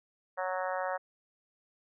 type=harmonic tone; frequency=185 Hz; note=F#3; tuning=in tune; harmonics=3 / 4 / 5 / 6 / 7 / 8 / 9 / 10; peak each=-35 / -37 / -39 / -41 / -42 / -43 / -44 / -45 dBFS; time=0.37-0.98 s; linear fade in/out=20 ms; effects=none